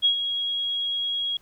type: tone with ADSR envelope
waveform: sine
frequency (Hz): 3303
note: G#7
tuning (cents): -10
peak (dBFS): -15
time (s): 0.02-1.37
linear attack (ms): 31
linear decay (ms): 100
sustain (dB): -9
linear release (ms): 3
effects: pink hiss -60 dBFS RMS until 1.41 s